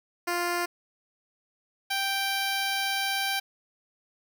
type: tone pair in turn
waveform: 10% pulse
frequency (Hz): 349.2 / 783.9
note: F4 / G5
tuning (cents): 0 / 0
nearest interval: octave + major second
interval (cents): 1400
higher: second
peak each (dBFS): -18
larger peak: neither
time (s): 0.27-0.66 / 1.9-3.4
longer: second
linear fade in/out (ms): 10
effects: none